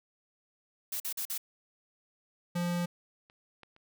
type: noise bursts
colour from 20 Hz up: blue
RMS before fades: -35 dBFS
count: 4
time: 0.92-1.379 s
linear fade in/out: 5 ms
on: 81 ms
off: 45 ms
type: tone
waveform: square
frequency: 174.61 Hz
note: F3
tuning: in tune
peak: -30 dBFS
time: 2.55-2.86 s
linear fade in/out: 10 ms
type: clicks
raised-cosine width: 0.3 ms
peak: -42 / -34 / -43 dBFS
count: 3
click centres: 3.299 / 3.633 / 3.764 s
effects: none